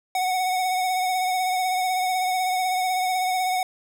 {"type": "tone with vibrato", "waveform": "square", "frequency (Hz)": 740, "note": "F#5", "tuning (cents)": 0, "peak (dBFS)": -22, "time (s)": [0.15, 3.63], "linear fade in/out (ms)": 2, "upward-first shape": "sine", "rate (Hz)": 16, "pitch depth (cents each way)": 28, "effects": []}